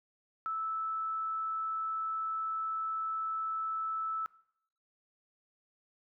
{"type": "tone", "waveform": "sine", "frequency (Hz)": 1312, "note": "E6", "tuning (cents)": -9, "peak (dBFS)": -32, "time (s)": [0.46, 4.26], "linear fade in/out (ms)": 0, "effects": ["noise-tail reverb RT60 0.7 s tail -20 dB re dry"]}